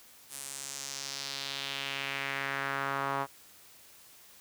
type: tone with band-pass filter sweep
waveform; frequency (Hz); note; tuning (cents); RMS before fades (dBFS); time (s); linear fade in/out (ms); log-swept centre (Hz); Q
sawtooth; 137.9; C#3; -9; -36; 0.29-3.27; 50; 10000 to 1000; 2.1
effects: white hiss -56 dBFS RMS until 4.4 s